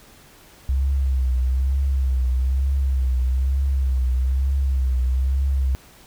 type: tone with vibrato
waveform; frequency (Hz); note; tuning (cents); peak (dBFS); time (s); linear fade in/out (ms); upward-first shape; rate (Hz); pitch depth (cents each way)
sine; 65.6; C2; +5; -17; 0.69-5.75; 0; triangle; 1.1; 82
effects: pink hiss -49 dBFS RMS until 6.06 s